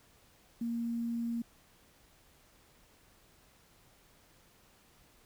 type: tone with quantisation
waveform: sine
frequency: 233.4 Hz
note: A#3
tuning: 2 cents sharp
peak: -32 dBFS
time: 0.61-1.42 s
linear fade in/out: 5 ms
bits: 10
effects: pink hiss -64 dBFS RMS until 5.25 s